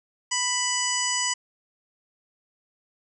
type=harmonic tone; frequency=990 Hz; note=B5; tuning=4 cents sharp; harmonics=1 / 2 / 3 / 5 / 6 / 7 / 8; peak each=-31 / -31 / -31 / -31 / -31 / -31 / -31 dBFS; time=0.31-1.34 s; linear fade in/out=10 ms; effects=none

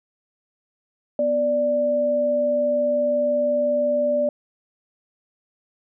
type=tone pair together; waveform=sine; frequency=246.9 / 587.3 Hz; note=B3 / D5; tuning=0 / 0 cents; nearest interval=octave + minor third; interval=1500 cents; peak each=-28 / -18 dBFS; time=1.19-4.29 s; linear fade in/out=2 ms; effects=none

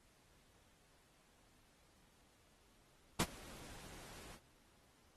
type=noise with ADSR envelope; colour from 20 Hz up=pink; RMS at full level=-32 dBFS; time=3.19-4.4 s; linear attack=14 ms; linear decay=47 ms; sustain=-24 dB; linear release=66 ms; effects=pink hiss -71 dBFS RMS until 5.16 s + AAC 32 kbps

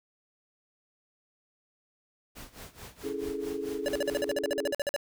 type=noise with tremolo; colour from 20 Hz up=pink; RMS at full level=-44 dBFS; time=2.35-4.33 s; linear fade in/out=20 ms; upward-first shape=sine; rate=4.6 Hz; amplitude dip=85%
type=chord; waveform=sine; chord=A major seventh; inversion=first; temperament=equal; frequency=277.2 / 329.6 / 415.3 / 440 Hz; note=C#4 / E4 / G#4 / A4; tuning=0 / 0 / 0 / 0 cents; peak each=-39 / -39 / -34 / -39 dBFS; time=3.03-4.73 s; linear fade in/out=20 ms
type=tone bursts; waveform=square; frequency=573 Hz; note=D5; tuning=43 cents flat; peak=-27 dBFS; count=16; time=3.86-4.963 s; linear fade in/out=0 ms; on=23 ms; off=49 ms
effects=none

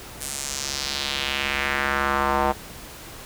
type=tone with band-pass filter sweep; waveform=square; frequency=69.3 Hz; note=C#2; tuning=in tune; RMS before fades=-25 dBFS; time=0.2-2.53 s; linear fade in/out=20 ms; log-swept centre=9500 to 830 Hz; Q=2; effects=pink hiss -40 dBFS RMS until 3.25 s

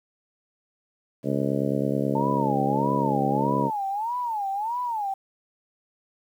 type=harmonic tone; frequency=69.3 Hz; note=C#2; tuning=in tune; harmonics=2 / 3 / 4 / 5 / 6 / 7 / 8 / 9; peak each=-29 / -28 / -28 / -34 / -32 / -32 / -32 / -34 dBFS; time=1.23-3.71 s; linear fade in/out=50 ms
type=tone with vibrato; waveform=sine; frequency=878 Hz; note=A5; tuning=4 cents flat; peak=-25 dBFS; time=2.15-5.14 s; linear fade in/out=5 ms; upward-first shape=sine; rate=1.6 Hz; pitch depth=210 cents each way
effects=9-bit

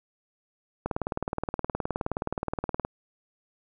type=click train; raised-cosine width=1 ms; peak=-14 dBFS; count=39; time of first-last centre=0.86-2.85 s; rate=19.1 Hz; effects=none

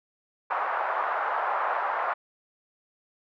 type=band-pass noise; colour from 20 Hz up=white; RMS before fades=-28 dBFS; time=0.5-2.14 s; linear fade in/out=10 ms; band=650 to 1300 Hz; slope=24 dB/octave; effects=none

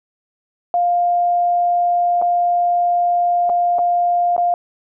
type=tone with dropouts; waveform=sine; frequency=702 Hz; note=F5; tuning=9 cents sharp; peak=-13 dBFS; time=0.74-4.54 s; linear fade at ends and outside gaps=1 ms; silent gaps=2.216-2.222 / 3.494-3.498 / 3.785-3.79 / 4.365-4.379 s; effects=none

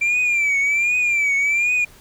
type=tone with vibrato; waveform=sine; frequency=2349 Hz; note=D7; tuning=in tune; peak=-13 dBFS; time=0.01-1.85 s; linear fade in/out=10 ms; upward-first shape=triangle; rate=1.3 Hz; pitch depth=110 cents each way; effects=tanh soft clip ceiling -15 dBFS + pink hiss -48 dBFS RMS until 2 s

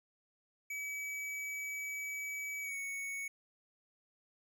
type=tone with pitch glide; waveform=square; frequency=2284 to 2222 Hz; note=D7 to C#7; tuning=-49 to +4 cents; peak=-39 dBFS; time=0.7-3.28 s; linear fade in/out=5 ms; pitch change=-47 cents; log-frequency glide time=2.61-2.77 s; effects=none

